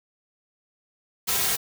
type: noise with comb filter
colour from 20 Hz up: white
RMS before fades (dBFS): -24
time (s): 1.27-1.57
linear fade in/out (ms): 20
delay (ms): 3.4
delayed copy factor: -0.8
effects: none